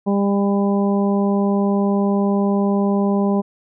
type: harmonic tone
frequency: 200 Hz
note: G3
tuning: 35 cents sharp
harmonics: 1 / 2 / 3 / 4 / 5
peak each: -16 / -22 / -26 / -28 / -30 dBFS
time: 0.06-3.42 s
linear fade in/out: 20 ms
effects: none